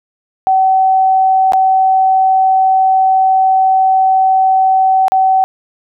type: tone with dropouts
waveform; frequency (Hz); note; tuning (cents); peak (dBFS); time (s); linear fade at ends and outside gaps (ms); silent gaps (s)
sine; 761; F#5; +48; -7; 0.47-5.44; 0; 1.522-1.534 / 5.082-5.12
effects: none